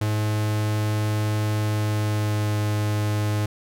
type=tone with pitch glide; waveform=45% pulse; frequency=106.5 to 105.22 Hz; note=G#2 to G#2; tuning=+44 to +23 cents; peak=-21 dBFS; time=0.01-3.46 s; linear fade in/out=5 ms; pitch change=-21 cents; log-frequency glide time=1.59-2.61 s; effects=none